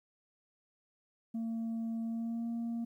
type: tone with pitch glide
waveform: sine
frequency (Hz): 227.3 to 232.5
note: A#3 to A#3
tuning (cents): -43 to -4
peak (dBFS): -31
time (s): 1.34-2.85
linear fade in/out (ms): 10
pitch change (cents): +39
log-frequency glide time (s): 2.04-2.48
effects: tanh soft clip ceiling -33 dBFS + 12-bit